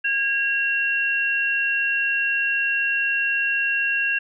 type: tone pair together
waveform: sine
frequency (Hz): 1635 / 2738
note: G#6 / F7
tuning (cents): -28 / -35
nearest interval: major sixth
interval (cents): 893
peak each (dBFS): -22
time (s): 0.04-4.19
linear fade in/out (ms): 10
effects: none